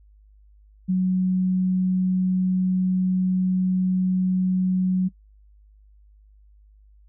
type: tone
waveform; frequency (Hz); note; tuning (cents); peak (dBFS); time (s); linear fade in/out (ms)
sine; 185; F#3; 0; -18; 0.88-5.09; 20
effects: noise-tail reverb RT60 0.1 s tail -22 dB re dry + added 51 Hz sine -50 dBFS peak until 7.08 s